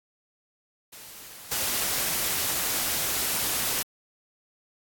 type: noise with level steps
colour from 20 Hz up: white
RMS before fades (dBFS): -44 / -27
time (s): 0.92-3.83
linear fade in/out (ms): 10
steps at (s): 1.51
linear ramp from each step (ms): 10
effects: AAC 64 kbps